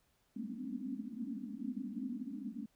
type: band-pass noise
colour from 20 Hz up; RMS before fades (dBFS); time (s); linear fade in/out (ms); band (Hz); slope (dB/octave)
white; -42; 0.36-2.66; 5; 200 to 280; 96
effects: pink hiss -75 dBFS RMS until 2.75 s